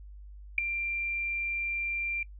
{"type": "tone with ADSR envelope", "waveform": "sine", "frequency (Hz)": 2371, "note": "D7", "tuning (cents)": 16, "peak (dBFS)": -16, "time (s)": [0.58, 2.23], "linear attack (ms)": 3, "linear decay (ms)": 4, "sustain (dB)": -13, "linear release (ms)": 3, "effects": ["noise-tail reverb RT60 0.1 s tail -25 dB re dry", "added 50 Hz sine -44 dBFS peak until 2.39 s"]}